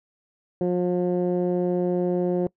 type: tone with low-pass filter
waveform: 15% pulse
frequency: 178.6 Hz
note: F3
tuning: 39 cents sharp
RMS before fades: -23 dBFS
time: 0.61-2.47 s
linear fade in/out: 2 ms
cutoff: 450 Hz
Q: 1.5
effects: noise-tail reverb RT60 0.1 s tail -23 dB re dry